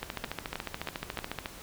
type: two click trains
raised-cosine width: 0.3 ms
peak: -17 / -17 dBFS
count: 21 / 4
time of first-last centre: 0.03-1.459 / 0.24-1.189 s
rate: 14 / 3.16 Hz
effects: pink hiss -47 dBFS RMS until 1.62 s